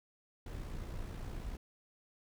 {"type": "noise with amplitude modulation", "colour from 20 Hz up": "brown", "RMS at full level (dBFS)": -40, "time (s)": [0.46, 1.57], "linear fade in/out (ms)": 5, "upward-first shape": "sine", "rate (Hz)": 58.8, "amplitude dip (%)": 45, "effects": []}